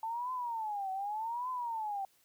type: tone with vibrato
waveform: sine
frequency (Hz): 880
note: A5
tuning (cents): 0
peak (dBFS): -34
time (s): 0.03-2.05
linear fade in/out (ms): 2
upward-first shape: triangle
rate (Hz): 0.85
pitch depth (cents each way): 270
effects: white hiss -69 dBFS RMS until 2.24 s